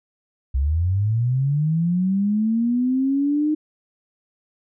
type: linear sweep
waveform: sine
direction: up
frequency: 63.1 to 308.6 Hz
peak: -17 dBFS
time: 0.54-3.55 s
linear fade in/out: 10 ms
effects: none